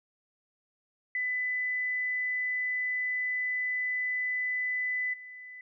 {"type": "tone with level steps", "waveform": "sine", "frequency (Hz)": 2000, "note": "B6", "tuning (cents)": 21, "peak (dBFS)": [-28, -43], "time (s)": [1.15, 5.61], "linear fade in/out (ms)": 2, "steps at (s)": 5.13, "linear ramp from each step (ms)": 10, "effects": []}